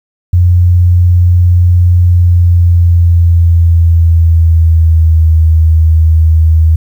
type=tone with pitch glide; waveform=sine; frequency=88.3 to 80.04 Hz; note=F2 to D#2; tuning=+20 to +50 cents; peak=-3 dBFS; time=0.33-6.76 s; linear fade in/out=5 ms; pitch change=-170 cents; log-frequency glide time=2.02-5.3 s; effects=7-bit